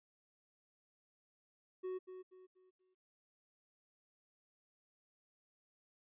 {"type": "tone with echo", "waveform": "triangle", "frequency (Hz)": 370.8, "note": "F#4", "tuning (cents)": 4, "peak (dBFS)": -37, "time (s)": [1.83, 1.99], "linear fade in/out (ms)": 20, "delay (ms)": 240, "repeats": 4, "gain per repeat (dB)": -9, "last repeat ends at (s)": 2.95, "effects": ["resampled to 8000 Hz"]}